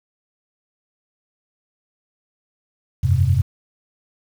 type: chord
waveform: sine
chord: F suspended second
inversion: none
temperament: equal with one note detuned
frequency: 87.31 / 98 / 130.36 Hz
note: F2 / G2 / C3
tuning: 0 / 0 / -6 cents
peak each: -18 dBFS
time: 3.03-3.42 s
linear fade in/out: 10 ms
effects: 7-bit